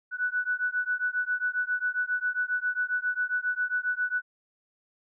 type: beating tone pair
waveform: sine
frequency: 1480 / 1487.4 Hz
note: F#6 / F#6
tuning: 0 / +9 cents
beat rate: 7.4 Hz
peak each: -29 dBFS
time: 0.11-4.22 s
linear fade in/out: 50 ms
effects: none